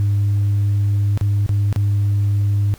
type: tone with dropouts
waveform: sine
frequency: 101.5 Hz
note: G#2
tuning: 39 cents flat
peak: -12 dBFS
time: 0-2.74 s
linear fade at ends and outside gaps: 0 ms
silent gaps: 1.175-1.211 / 1.463-1.492 / 1.727-1.761 s
effects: tanh soft clip ceiling -12 dBFS + pink hiss -46 dBFS RMS until 2.78 s